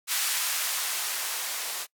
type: noise with band-pass filter sweep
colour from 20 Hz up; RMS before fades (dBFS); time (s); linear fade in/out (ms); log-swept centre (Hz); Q
violet; -30; 0.07-1.87; 50; 1300 to 560; 0.79
effects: noise-tail reverb RT60 0.1 s tail -23 dB re dry